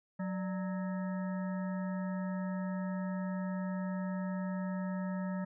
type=harmonic tone with a mistuned harmonic; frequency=185 Hz; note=F#3; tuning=in tune; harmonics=1 / 3 / 5 / 7 / 9 / 10; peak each=-34 / -44 / -48 / -51 / -53 / -54 dBFS; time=0.19-5.45 s; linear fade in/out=10 ms; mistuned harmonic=3; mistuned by=+110 cents; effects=none